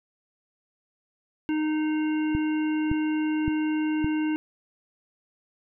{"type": "harmonic tone", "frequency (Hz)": 308.3, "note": "D#4", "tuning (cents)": -16, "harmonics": [1, 3, 5, 7, 9], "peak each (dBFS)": [-23, -39, -40, -43, -41], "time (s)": [1.49, 4.36], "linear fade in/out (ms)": 0}
{"type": "click train", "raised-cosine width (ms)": 5, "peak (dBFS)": -16, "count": 4, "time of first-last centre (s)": [2.35, 4.045], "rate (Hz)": 1.77}
{"effects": []}